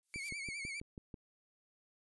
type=noise with exponential growth; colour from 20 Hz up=violet; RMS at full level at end=-42 dBFS; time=0.03-0.29 s; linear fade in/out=0 ms; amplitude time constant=56 ms
type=tone with vibrato; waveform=40% pulse; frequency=2254 Hz; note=C#7; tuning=28 cents sharp; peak=-40 dBFS; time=0.14-0.8 s; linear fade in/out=0 ms; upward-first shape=triangle; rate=9.8 Hz; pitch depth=99 cents each way
type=click train; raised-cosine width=3 ms; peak=-34 dBFS; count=7; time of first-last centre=0.16-1.142 s; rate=6.11 Hz
effects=resampled to 24000 Hz